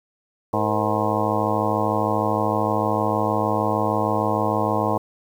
harmonic tone with a mistuned harmonic, 106.5 Hz, G#2, 44 cents sharp, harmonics 1 / 2 / 3 / 4 / 5 / 6 / 7 / 8 / 9 / 10, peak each -28 / -28 / -28 / -28 / -28 / -28 / -28 / -28 / -28 / -28 dBFS, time 0.53-4.98 s, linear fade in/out 5 ms, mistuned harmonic 4, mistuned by +130 cents, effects 8-bit

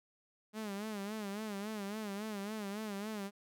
sawtooth tone with vibrato, 207.7 Hz, G#3, in tune, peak -35 dBFS, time 0.53-3.31 s, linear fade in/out 50 ms, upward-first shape sine, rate 3.6 Hz, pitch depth 100 cents each way, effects none

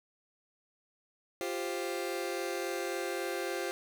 sawtooth chord, F suspended second, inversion none, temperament just, 349.2 / 392.9 / 523.8 Hz, F4 / G4 / C5, 0 / +4 / +2 cents, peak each -33 / -34 / -34 dBFS, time 1.41-3.71 s, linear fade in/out 0 ms, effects none

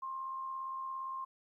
sine tone with amplitude modulation, 1060 Hz, C6, 22 cents sharp, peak -36 dBFS, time 0.02-1.25 s, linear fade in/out 10 ms, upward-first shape sine, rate 77.4 Hz, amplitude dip 35%, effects 13-bit

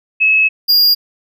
sine / square tone pair in turn, 2583 / 4826 Hz, E7 / D8, -36 / +46 cents, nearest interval major seventh, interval 1082 cents, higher second, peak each -8 dBFS, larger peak neither, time 0.2-0.49 / 0.68-0.95 s, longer first, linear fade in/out 20 ms, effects none

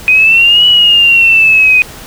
sine exponential two-way sweep, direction up then down, 2489 to 2950 to 2489 Hz, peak -3 dBFS, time 0.08-1.82 s, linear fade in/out 0 ms, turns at 0.66 s, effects pink hiss -30 dBFS RMS until 2.06 s

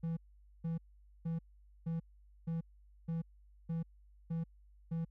triangle tone bursts, 164.81 Hz, E3, in tune, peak -32 dBFS, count 9, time 0.03-5.05 s, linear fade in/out 10 ms, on 140 ms, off 470 ms, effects added 50 Hz sine -59 dBFS peak until 5.1 s

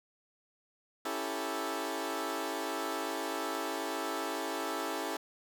15% pulse chord, A dominant seventh, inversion first, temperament equal, 277.2 / 329.6 / 392 / 440 Hz, C#4 / E4 / G4 / A4, 0 / 0 / 0 / 0 cents, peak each -34 / -32 / -34 / -33 dBFS, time 1.05-5.17 s, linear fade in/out 5 ms, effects none

